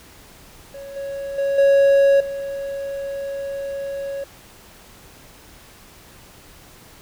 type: tone with level steps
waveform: triangle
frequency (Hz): 554.4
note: C#5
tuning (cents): 0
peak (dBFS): -31 / -24 / -16 / -9 / -23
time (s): 0.74-4.24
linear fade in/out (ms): 5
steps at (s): 0.96 / 1.38 / 1.58 / 2.2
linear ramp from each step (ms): 5
effects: pink hiss -46 dBFS RMS until 7.01 s